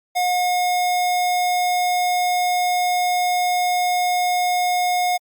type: tone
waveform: square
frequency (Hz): 720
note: F#5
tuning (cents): -47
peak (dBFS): -18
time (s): 0.15-5.18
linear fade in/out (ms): 20
effects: Opus 48 kbps